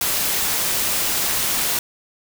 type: noise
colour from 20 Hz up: white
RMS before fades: -21 dBFS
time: 0.01-1.79 s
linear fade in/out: 2 ms
effects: none